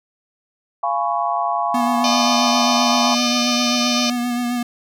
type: chord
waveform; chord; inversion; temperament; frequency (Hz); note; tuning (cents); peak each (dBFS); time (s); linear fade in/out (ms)
sine; C# dominant seventh; first; just; 693 / 831.5 / 997.9 / 1108.7; E#5 / G#5 / B5 / C#6; -14 / +2 / +18 / 0; -22 / -23 / -25 / -23; 0.83-3.15; 5
type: tone with vibrato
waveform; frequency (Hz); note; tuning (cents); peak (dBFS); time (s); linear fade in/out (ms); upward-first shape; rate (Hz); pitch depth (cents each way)
square; 242.6; B3; -31; -20; 1.74-4.63; 5; sine; 7.6; 26
type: harmonic tone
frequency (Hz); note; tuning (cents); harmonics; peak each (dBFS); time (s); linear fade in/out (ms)
606; D#5; -46; 1 / 2 / 4 / 5 / 6 / 7 / 8 / 9 / 10; -27 / -27 / -27 / -27 / -27 / -27 / -27 / -27 / -27; 2.04-4.1; 2
effects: none